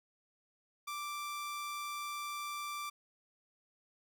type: tone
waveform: sawtooth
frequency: 1174.7 Hz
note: D6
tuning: in tune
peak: -35 dBFS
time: 0.87-2.9 s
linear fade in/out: 10 ms
effects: none